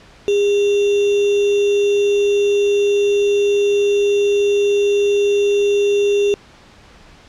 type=tone with sample-and-hold; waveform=sine; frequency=406.6 Hz; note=G#4; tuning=37 cents flat; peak=-12 dBFS; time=0.28-6.34 s; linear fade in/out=0 ms; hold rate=3150 Hz; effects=pink hiss -45 dBFS RMS until 7.28 s + low-pass 5000 Hz 12 dB/octave